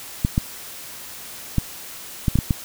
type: clicks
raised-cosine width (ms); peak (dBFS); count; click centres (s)
5; -5; 7; 0.249 / 0.379 / 1.583 / 2.282 / 2.356 / 2.388 / 2.508
effects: white hiss -37 dBFS RMS until 2.64 s